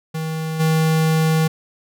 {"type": "tone with level steps", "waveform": "square", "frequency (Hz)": 159.2, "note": "D#3", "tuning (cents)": 40, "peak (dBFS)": [-23, -15], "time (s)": [0.14, 1.48], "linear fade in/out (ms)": 10, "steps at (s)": 0.59, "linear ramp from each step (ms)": 20, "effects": []}